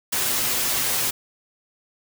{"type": "noise with comb filter", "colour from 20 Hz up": "white", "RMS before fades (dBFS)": -23, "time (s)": [0.12, 1.11], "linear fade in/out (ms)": 10, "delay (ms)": 7.9, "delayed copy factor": 0.6, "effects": []}